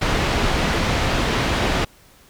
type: low-pass noise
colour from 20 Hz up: pink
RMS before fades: -20 dBFS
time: 0.01-1.85 s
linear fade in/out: 10 ms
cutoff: 3900 Hz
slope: 12 dB/octave
effects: pink hiss -51 dBFS RMS until 2.29 s